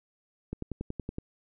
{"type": "click train", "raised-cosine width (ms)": 3, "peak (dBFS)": -21, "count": 8, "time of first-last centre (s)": [0.53, 1.184], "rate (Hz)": 10.7, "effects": []}